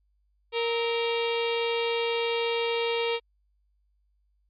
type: harmonic tone with a mistuned harmonic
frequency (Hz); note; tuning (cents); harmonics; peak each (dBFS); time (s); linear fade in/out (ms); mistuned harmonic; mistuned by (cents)
465.3; A#4; -3; 1 / 2 / 3 / 4 / 5 / 6 / 7 / 8 / 9 / 10; -26 / -34 / -41 / -42 / -34 / -36 / -38 / -38 / -47 / -51; 0.52-3.2; 50; 3; -140
effects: added 50 Hz sine -66 dBFS peak until 4.49 s + MP3 32 kbps